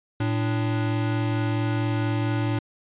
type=tone pair together; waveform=square; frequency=112.71 / 293.7 Hz; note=A2 / D4; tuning=+42 / 0 cents; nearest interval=octave + perfect fourth; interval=1658 cents; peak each=-24 / -29 dBFS; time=0.2-2.59 s; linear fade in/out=5 ms; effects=resampled to 8000 Hz